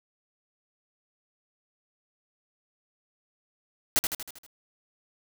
white noise with echo, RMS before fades -22 dBFS, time 3.96-3.99 s, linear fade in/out 0 ms, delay 79 ms, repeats 6, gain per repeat -5 dB, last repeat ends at 4.464 s, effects none

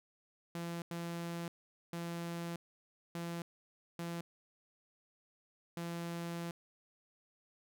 sawtooth tone bursts at uneven times, 170 Hz, F3, 46 cents flat, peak -35 dBFS, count 6, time 0.55-0.82 / 0.91-1.48 / 1.93-2.56 / 3.15-3.42 / 3.99-4.21 / 5.77-6.51 s, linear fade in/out 2 ms, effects none

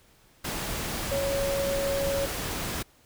sine tone in noise, 554.4 Hz, C#5, in tune, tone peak -26 dBFS, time 1.11-2.26 s, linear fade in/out 10 ms, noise pink, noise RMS -32 dBFS, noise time 0.44-2.83 s, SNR +3 dB, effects pink hiss -60 dBFS RMS until 3.05 s

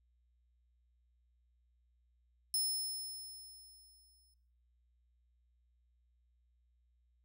15% pulse tone with exponential decay, 5250 Hz, E8, 8 cents flat, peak -25 dBFS, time 2.54-4.34 s, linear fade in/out 2 ms, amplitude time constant 390 ms, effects noise-tail reverb RT60 0.9 s tail -24 dB re dry + added 60 Hz sine -70 dBFS peak until 7.24 s

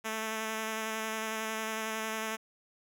5% pulse tone with vibrato, 220 Hz, A3, in tune, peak -22 dBFS, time 0.04-2.37 s, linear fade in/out 20 ms, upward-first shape square, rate 11 Hz, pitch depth 11 cents each way, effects none

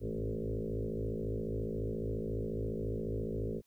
sine tone with frequency modulation, 165.1 Hz, E3, 3 cents sharp, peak -33 dBFS, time 0-3.62 s, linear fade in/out 50 ms, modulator 54.4 Hz, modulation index 5.9, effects white hiss -75 dBFS RMS until 3.66 s

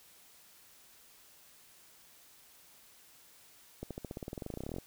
accelerating click train, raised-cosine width 2 ms, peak -26 dBFS, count 23, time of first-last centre 3.83-4.784 s, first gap 77 ms, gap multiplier 0.94, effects white hiss -60 dBFS RMS until 4.86 s

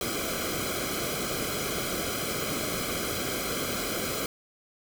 pink noise with comb filter, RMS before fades -31 dBFS, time 0.01-4.26 s, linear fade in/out 2 ms, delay 1.1 ms, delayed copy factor -0.85, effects none

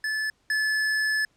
square tone pair in turn, 1735 / 1729 Hz, A6 / A6, -25 / -31 cents, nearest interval unison, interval 6 cents, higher first, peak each -26 / -23 dBFS, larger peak second, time 0.04-0.3 / 0.5-1.25 s, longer second, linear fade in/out 2 ms, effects pink hiss -67 dBFS RMS until 1.36 s + low-pass 8000 Hz 12 dB/octave

